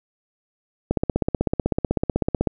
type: click train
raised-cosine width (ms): 2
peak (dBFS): -6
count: 26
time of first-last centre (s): 0.91-2.473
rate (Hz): 16
effects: none